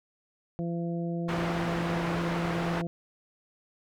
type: harmonic tone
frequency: 170 Hz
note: F3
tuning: 46 cents flat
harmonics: 1 / 2 / 3 / 4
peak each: -30 / -36 / -40 / -42 dBFS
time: 0.59-2.87 s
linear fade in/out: 0 ms
type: low-pass noise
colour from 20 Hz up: white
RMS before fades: -34 dBFS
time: 1.28-2.82 s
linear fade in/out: 10 ms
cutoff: 1400 Hz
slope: 12 dB/octave
effects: none